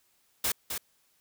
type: noise with echo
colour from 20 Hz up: white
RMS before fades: -28 dBFS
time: 0.44-0.52 s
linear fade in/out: 5 ms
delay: 260 ms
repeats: 1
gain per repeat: -6 dB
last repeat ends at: 0.78 s
effects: white hiss -69 dBFS RMS until 1.2 s